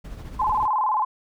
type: noise with tremolo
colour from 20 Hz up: brown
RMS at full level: -34 dBFS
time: 0.04-0.67 s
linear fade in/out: 10 ms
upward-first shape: sine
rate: 14 Hz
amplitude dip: 45%
type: tone with vibrato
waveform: sine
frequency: 940 Hz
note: A#5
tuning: 14 cents sharp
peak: -19 dBFS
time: 0.39-1.05 s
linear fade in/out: 10 ms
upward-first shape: square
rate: 19 Hz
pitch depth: 160 cents each way
effects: none